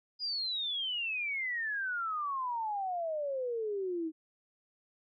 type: exponential sweep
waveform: sine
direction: down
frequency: 4978 to 311.1 Hz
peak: -32 dBFS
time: 0.19-4.12 s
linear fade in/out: 50 ms
effects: none